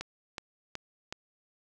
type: click train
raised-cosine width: 0.2 ms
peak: -19 dBFS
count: 4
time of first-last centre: 0.01-1.125 s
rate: 2.69 Hz
effects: none